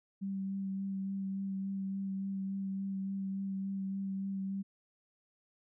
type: tone with vibrato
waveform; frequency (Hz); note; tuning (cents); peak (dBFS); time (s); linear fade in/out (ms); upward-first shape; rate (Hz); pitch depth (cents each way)
sine; 194.2; G3; -16; -34; 0.21-4.63; 20; sine; 3.5; 15
effects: none